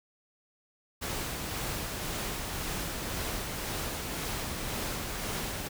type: noise with tremolo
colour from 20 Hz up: pink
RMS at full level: -34 dBFS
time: 1.01-5.69 s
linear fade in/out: 20 ms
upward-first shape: sine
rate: 1.9 Hz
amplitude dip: 25%
effects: none